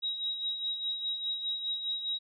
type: tone with tremolo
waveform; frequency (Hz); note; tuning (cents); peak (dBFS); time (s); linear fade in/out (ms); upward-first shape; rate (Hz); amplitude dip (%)
sine; 3822; A#7; +43; -29; 0.02-2.19; 20; sine; 4.9; 55
effects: none